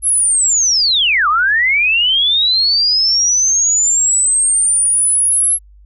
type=linear two-way sweep; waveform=sine; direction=down then up; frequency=11175 to 1151 to 11175 Hz; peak=-10 dBFS; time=0.02-5.59 s; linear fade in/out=50 ms; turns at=1.28 s; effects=added 50 Hz sine -40 dBFS peak until 5.85 s